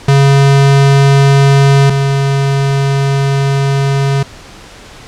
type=tone pair in turn; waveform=square; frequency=138.59 / 138.09 Hz; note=C#3 / C#3; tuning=0 / -6 cents; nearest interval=unison; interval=6 cents; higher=first; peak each=-5 / -10 dBFS; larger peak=first; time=0.08-1.9 / 1.9-4.23 s; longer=second; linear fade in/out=5 ms; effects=pink hiss -34 dBFS RMS until 5.07 s + low-pass 7000 Hz 12 dB/octave